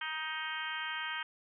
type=harmonic tone; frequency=313.5 Hz; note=D#4; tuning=13 cents sharp; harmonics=3 / 4 / 5 / 6 / 7 / 8 / 9 / 10; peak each=-44 / -44 / -40 / -43 / -45 / -47 / -48 / -43 dBFS; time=0.01-1.23 s; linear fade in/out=5 ms; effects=none